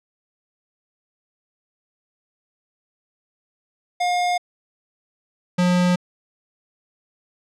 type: tone pair in turn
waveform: square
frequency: 713 / 178.92 Hz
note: F5 / F3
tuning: +36 / +42 cents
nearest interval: 2 octaves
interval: 2394 cents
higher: first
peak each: -19 / -16 dBFS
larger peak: second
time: 4-4.38 / 5.58-5.96 s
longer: neither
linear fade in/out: 10 ms
effects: low-pass 7000 Hz 12 dB/octave